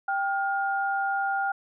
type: tone pair together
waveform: sine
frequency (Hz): 787.1 / 1418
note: G5 / F6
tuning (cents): +7 / +26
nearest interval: minor seventh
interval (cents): 1019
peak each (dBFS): -26 / -28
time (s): 0.08-1.52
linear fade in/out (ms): 5
effects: none

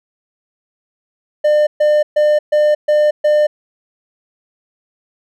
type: tone bursts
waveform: triangle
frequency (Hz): 600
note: D5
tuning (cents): +37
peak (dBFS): -7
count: 6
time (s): 1.44-3.47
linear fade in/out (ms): 10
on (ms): 230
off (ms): 130
effects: none

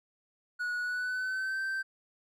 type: tone with pitch glide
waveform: triangle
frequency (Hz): 1462 to 1557.9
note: F#6 to G6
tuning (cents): -21 to -11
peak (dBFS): -29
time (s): 0.59-1.83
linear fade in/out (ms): 20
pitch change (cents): +110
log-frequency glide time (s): 0.8-1.61
effects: none

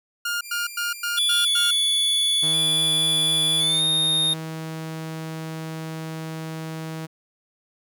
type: tone bursts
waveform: sawtooth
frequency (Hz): 1413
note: F6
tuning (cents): +20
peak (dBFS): -20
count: 6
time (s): 0.25-1.71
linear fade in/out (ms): 5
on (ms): 160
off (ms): 100
type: tone with vibrato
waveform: 10% pulse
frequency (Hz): 2300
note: D7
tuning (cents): -37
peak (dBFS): -27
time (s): 0.41-3.83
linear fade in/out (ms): 50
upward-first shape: square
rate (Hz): 0.47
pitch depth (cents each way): 65
type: tone with pitch glide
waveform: square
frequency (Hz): 3438 to 3685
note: A7 to A#7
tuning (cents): -41 to -21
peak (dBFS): -19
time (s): 1.17-4.34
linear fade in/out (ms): 10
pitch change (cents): +120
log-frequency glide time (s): 3.6-3.83
type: tone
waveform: sawtooth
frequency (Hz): 160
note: D#3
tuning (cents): +49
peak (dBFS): -26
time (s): 2.42-7.07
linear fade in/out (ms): 20
effects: none

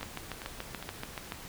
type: two click trains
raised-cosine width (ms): 0.3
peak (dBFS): -20 / -24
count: 10 / 3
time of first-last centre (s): 0.03-1.321 / 0.01-0.826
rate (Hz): 6.97 / 2.45
effects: pink hiss -46 dBFS RMS until 1.48 s

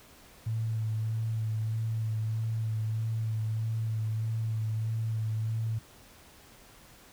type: tone with vibrato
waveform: sine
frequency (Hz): 110.9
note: A2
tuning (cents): +14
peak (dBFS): -28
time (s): 0.46-5.79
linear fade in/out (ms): 10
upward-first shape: sine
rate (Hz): 1.6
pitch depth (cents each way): 22
effects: pink hiss -55 dBFS RMS until 7.12 s

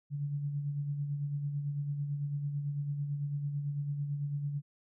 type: tone with tremolo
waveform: sine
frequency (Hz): 143.9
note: D3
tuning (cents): -35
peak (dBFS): -30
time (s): 0.1-4.62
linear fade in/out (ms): 50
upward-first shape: sine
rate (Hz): 9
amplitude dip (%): 45
effects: none

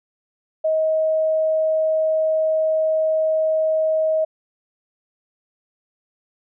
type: tone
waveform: sine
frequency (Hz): 632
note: D#5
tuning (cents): +27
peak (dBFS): -16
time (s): 0.64-4.25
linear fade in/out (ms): 10
effects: none

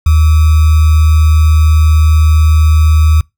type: tone with sample-and-hold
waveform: sine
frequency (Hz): 77.9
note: D#2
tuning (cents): +3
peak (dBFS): -4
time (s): 0.06-3.21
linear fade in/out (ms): 5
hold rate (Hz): 1225
effects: noise-tail reverb RT60 0.2 s tail -25 dB re dry

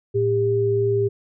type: tone pair together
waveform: sine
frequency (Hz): 112.11 / 399.5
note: A2 / G4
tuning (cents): +33 / +33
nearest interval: octave + minor seventh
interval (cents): 2200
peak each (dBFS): -23 / -18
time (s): 0.14-1.09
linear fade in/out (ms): 20
effects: none

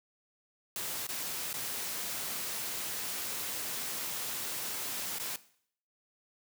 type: noise with dropouts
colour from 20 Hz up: white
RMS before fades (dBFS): -37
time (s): 0.76-5.36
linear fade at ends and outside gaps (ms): 1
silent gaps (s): 1.068-1.089 / 1.53-1.54 / 5.185-5.198
effects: noise-tail reverb RT60 0.6 s tail -17 dB re dry + high-pass 100 Hz 12 dB/octave

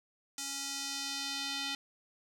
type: tone with band-pass filter sweep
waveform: square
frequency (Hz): 277.2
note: C#4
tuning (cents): 0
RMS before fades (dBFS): -38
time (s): 0.38-1.75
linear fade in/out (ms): 2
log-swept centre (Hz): 6800 to 3700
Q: 1.7
effects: none

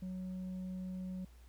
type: tone with tanh clipping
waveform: sine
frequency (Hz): 185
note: F#3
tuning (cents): 0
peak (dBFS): -40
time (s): 0.02-1.25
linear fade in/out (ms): 5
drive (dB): 3
effects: added 60 Hz sine -55 dBFS peak until 1.48 s + pink hiss -68 dBFS RMS until 1.48 s

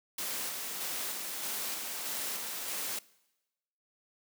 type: noise with tremolo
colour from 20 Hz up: white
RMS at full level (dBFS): -36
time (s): 0.18-2.99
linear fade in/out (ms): 5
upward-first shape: square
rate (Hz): 1.6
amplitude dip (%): 25
effects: noise-tail reverb RT60 1.0 s tail -22 dB re dry + high-pass 200 Hz 12 dB/octave

